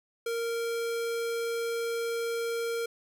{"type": "tone", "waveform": "square", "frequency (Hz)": 463.8, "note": "A#4", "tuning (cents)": -9, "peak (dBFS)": -30, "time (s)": [0.26, 2.86], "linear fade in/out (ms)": 5, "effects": []}